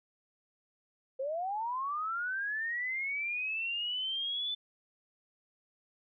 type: linear sweep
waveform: sine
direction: up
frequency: 512 to 3520 Hz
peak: -32 dBFS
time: 1.19-4.55 s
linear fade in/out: 10 ms
effects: none